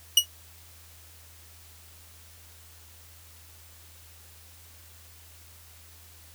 sawtooth tone with exponential decay, 2911 Hz, F#7, 29 cents flat, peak -8 dBFS, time 0.17-0.26 s, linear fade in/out 5 ms, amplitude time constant 18 ms, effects added 82 Hz sine -53 dBFS peak until 6.34 s + white hiss -53 dBFS RMS until 6.34 s

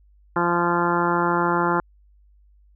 harmonic tone, 173.1 Hz, F3, 15 cents flat, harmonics 1 / 2 / 3 / 4 / 5 / 6 / 7 / 8 / 9 / 10, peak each -27 / -24 / -30 / -32 / -25 / -25 / -30 / -26 / -37 / -36 dBFS, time 0.36-1.8 s, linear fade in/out 2 ms, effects added 50 Hz sine -52 dBFS peak until 2.75 s

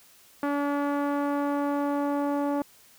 sawtooth tone with low-pass filter sweep, 286.2 Hz, D4, 45 cents flat, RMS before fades -27 dBFS, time 0.43-2.62 s, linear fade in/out 2 ms, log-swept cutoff 1400 to 890 Hz, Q 1.4, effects white hiss -56 dBFS RMS until 2.98 s

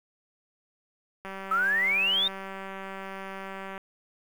click train, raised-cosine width 0.5 ms, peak -24 dBFS, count 489, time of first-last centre 1.25-3.778 s, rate 193 Hz
sine exponential sweep, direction up, 1277 to 3729 Hz, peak -22 dBFS, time 1.51-2.28 s, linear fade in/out 5 ms
effects 8-bit

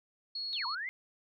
sine tone, 4331 Hz, C#8, 41 cents flat, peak -35 dBFS, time 0.35-0.75 s, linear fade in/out 5 ms
sine linear two-way sweep, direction down then up, 3941 to 909 to 2149 Hz, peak -35 dBFS, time 0.53-0.89 s, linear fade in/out 0 ms, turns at 0.66 s
effects none

